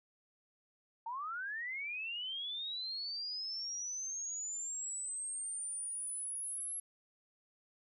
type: linear sweep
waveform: sine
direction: up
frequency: 884 to 11175 Hz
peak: -38 dBFS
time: 1.06-6.8 s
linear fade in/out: 5 ms
effects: none